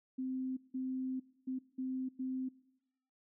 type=tone bursts at uneven times; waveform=sine; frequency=259.5 Hz; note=C4; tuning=14 cents flat; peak=-35 dBFS; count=5; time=0.18-0.57 / 0.74-1.2 / 1.47-1.59 / 1.78-2.09 / 2.19-2.49 s; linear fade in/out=10 ms; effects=noise-tail reverb RT60 0.9 s tail -21 dB re dry